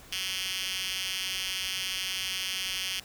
5% pulse tone with high-pass filter, 188.1 Hz, F#3, 29 cents sharp, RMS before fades -33 dBFS, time 0.12-3 s, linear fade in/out 5 ms, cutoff 3300 Hz, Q 6.2, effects pink hiss -51 dBFS RMS until 3.04 s

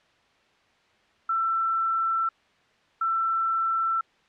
sine tone pair in turn, 1338 / 1338 Hz, E6 / E6, +25 / +25 cents, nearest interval unison, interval 0 cents, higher neither, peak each -22 dBFS, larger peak neither, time 1.29-2.29 / 3.01-4.01 s, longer neither, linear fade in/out 5 ms, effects white hiss -62 dBFS RMS until 4.28 s + low-pass 3000 Hz 12 dB/octave

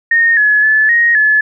sine tone with pitch steps, 1845 / 1701 / 1733 / 1874 / 1719 Hz, A#6 / G#6 / A6 / A#6 / A6, -18 / +41 / -27 / +9 / -41 cents, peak -7 dBFS, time 0.11-1.41 s, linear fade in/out 5 ms, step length 260 ms, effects none

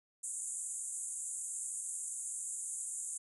white band-pass noise, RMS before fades -41 dBFS, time 0.23-3.18 s, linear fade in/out 10 ms, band 6900 to 10000 Hz, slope 96 dB/octave, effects none

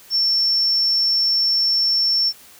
sine tone, 5420 Hz, E8, 47 cents sharp, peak -15 dBFS, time 0.1-2.33 s, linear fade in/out 50 ms, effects white hiss -46 dBFS RMS until 2.59 s

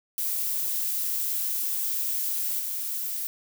violet noise with level steps, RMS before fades -28 / -31 dBFS, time 0.18-3.27 s, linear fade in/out 0 ms, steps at 2.59 s, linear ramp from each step 10 ms, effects none

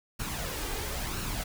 pink noise with flanger, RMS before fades -34 dBFS, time 0.19-1.44 s, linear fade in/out 10 ms, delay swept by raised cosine 0.72 to 2.52 ms, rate 0.99 Hz, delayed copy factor +0.5, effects none

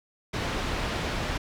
pink low-pass noise, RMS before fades -30 dBFS, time 0.33-1.38 s, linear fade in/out 10 ms, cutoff 4100 Hz, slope 12 dB/octave, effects none

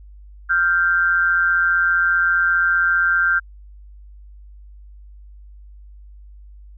sine tone pair together, 1392.9 / 1568 Hz, F6 / G6, -5 / 0 cents, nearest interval major second, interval 205 cents, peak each -17 dBFS, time 0.49-3.4 s, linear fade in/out 20 ms, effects added 50 Hz sine -39 dBFS peak until 6.77 s

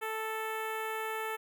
10% pulse tone with notch filter, 440 Hz, A4, in tune, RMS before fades -36 dBFS, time 0.01-1.37 s, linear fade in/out 20 ms, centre 5500 Hz, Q 0.53, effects none

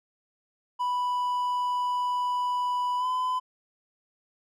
triangle tone with pitch glide, 987.8 to 1011.5 Hz, B5 to B5, 0 to +41 cents, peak -23 dBFS, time 0.79-3.4 s, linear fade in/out 20 ms, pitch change +41 cents, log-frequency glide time 2.98-3.06 s, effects none

